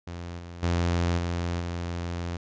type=tone with level steps; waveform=sawtooth; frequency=86.4 Hz; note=F2; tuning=18 cents flat; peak=-31 / -35 / -19 / -23 / -26 dBFS; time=0.07-2.37 s; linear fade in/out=5 ms; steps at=0.38 / 0.62 / 1.17 / 1.59 s; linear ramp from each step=20 ms; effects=resampled to 16000 Hz